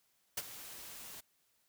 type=noise with ADSR envelope; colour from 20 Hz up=white; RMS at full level=-35 dBFS; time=0.37-1.21 s; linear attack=8 ms; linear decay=36 ms; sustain=-14 dB; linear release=13 ms; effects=white hiss -75 dBFS RMS until 1.68 s